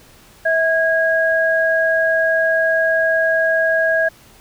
sine tone pair together, 649 / 1642.5 Hz, E5 / G#6, -27 / -20 cents, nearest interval octave + major third, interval 1607 cents, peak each -16 dBFS, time 0.45-4.09 s, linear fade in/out 10 ms, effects pink hiss -47 dBFS RMS until 4.4 s

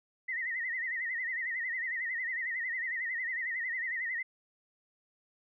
sine tone with vibrato, 1944 Hz, B6, 28 cents flat, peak -32 dBFS, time 0.28-4.23 s, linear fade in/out 10 ms, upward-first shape sine, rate 11 Hz, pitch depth 110 cents each way, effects none

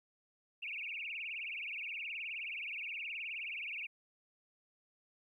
sine tone with vibrato, 2489 Hz, D#7, in tune, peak -39 dBFS, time 0.62-3.87 s, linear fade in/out 10 ms, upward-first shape triangle, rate 19 Hz, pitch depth 240 cents each way, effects 13-bit

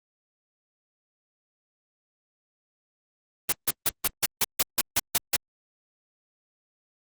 white noise bursts, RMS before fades -22 dBFS, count 11, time 3.49-5.364 s, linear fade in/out 5 ms, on 34 ms, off 150 ms, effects Opus 24 kbps

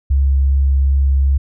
sine tone with vibrato, 68.3 Hz, C#2, 25 cents flat, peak -10 dBFS, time 0.1-1.38 s, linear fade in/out 10 ms, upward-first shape triangle, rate 2.6 Hz, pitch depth 10 cents each way, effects none

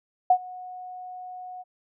sine tone with ADSR envelope, 732 Hz, F#5, 19 cents flat, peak -12 dBFS, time 0.3-1.64 s, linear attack 5 ms, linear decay 70 ms, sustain -24 dB, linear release 31 ms, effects none

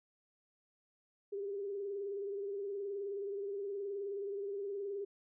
sine tone with vibrato, 400 Hz, G4, 35 cents sharp, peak -37 dBFS, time 1.32-5.05 s, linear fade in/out 10 ms, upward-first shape triangle, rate 19 Hz, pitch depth 59 cents each way, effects none

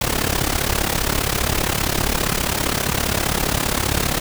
pink noise with amplitude modulation, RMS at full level -17 dBFS, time 0.01-4.2 s, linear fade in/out 5 ms, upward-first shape sine, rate 35.1 Hz, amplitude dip 80%, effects none

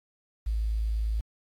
sine tone with quantisation, 54.3 Hz, A1, 22 cents flat, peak -25 dBFS, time 0.46-1.21 s, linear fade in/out 10 ms, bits 9, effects AAC 64 kbps

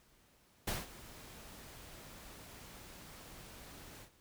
pink noise with ADSR envelope, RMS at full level -36 dBFS, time 0.67-4.1 s, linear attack 8 ms, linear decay 180 ms, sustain -17 dB, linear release 82 ms, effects pink hiss -68 dBFS RMS until 4.2 s

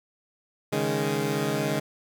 15% pulse chord, C# suspended second, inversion none, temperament equal, 138.59 / 155.56 / 207.7 Hz, C#3 / D#3 / G#3, 0 / 0 / 0 cents, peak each -23 dBFS, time 0.72-1.8 s, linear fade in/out 10 ms, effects none

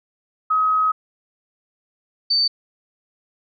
sine tone pair in turn, 1269 / 4567 Hz, D#6 / D8, +34 / -49 cents, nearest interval octave + minor seventh, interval 2217 cents, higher second, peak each -15 dBFS, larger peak neither, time 0.5-0.92 / 2.3-2.48 s, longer first, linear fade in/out 10 ms, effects none

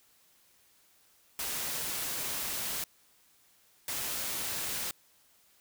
white noise bursts at uneven times, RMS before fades -35 dBFS, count 2, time 1.39-2.84 / 3.88-4.91 s, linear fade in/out 2 ms, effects white hiss -65 dBFS RMS until 5.6 s

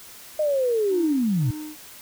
sine linear sweep, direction down, 622.3 to 109.6 Hz, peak -19 dBFS, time 0.39-1.51 s, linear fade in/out 5 ms
triangle tone with tremolo, 305.6 Hz, D#4, 31 cents flat, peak -29 dBFS, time 0.88-1.77 s, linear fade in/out 50 ms, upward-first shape sine, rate 1.8 Hz, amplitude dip 95%
effects white hiss -44 dBFS RMS until 2.01 s

